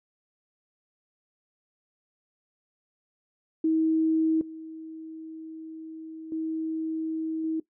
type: tone with level steps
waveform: sine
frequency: 319.6 Hz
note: D#4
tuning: 47 cents sharp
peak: -20 / -37 / -27 / -25 dBFS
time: 3.64-7.6 s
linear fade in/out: 5 ms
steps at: 4.41 / 6.32 / 7.44 s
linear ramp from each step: 2 ms
effects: noise-tail reverb RT60 0.1 s tail -17 dB re dry